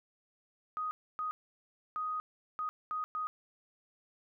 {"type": "tone bursts at uneven times", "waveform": "sine", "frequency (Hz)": 1248, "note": "D#6", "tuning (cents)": 5, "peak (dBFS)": -33, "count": 6, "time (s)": [[0.77, 0.91], [1.19, 1.31], [1.96, 2.2], [2.59, 2.69], [2.91, 3.04], [3.15, 3.27]], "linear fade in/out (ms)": 0, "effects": []}